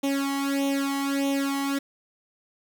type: tone with flanger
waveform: sawtooth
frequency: 277 Hz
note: C#4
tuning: 1 cent flat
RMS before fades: -26 dBFS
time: 0.03-1.79 s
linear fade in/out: 10 ms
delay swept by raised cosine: 0.31 to 0.99 ms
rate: 1.6 Hz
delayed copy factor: +0.9
effects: 8-bit